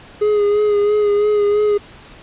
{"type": "tone with vibrato", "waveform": "triangle", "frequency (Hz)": 415.3, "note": "G#4", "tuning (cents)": 0, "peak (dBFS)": -10, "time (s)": [0.21, 1.78], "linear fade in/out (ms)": 10, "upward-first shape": "sine", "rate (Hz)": 3, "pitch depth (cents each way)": 29, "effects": ["pink hiss -41 dBFS RMS until 2.22 s", "resampled to 8000 Hz"]}